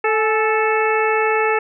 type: harmonic tone with a mistuned harmonic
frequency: 439 Hz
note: A4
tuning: 4 cents flat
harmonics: 1 / 2 / 3 / 4 / 5 / 6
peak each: -18 / -21 / -23 / -24 / -25 / -26 dBFS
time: 0.04-1.59 s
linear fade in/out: 5 ms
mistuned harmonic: 2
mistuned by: -52 cents
effects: none